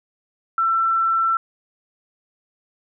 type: tone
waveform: sine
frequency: 1341 Hz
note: E6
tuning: 29 cents sharp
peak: -16 dBFS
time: 0.58-1.37 s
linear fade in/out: 2 ms
effects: none